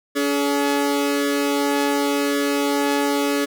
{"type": "tone pair together", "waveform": "sawtooth", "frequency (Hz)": [284.1, 425.7], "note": ["C#4", "G#4"], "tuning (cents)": [43, 43], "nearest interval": "perfect fifth", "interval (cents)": 700, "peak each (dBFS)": [-16, -19], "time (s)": [0.15, 3.46], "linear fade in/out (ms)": 20, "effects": []}